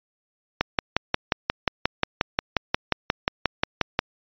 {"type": "click train", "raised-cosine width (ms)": 0.3, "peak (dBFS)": -3, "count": 20, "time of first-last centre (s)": [0.61, 3.991], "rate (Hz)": 5.62, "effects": ["resampled to 11025 Hz"]}